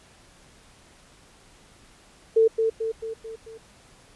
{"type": "tone with echo", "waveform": "sine", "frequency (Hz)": 447.6, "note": "A4", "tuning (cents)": 30, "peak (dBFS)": -14, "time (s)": [2.36, 2.48], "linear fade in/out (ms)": 10, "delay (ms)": 220, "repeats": 5, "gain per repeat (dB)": -5, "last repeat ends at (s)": 3.58, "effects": ["pink hiss -54 dBFS RMS until 4.15 s", "resampled to 24000 Hz"]}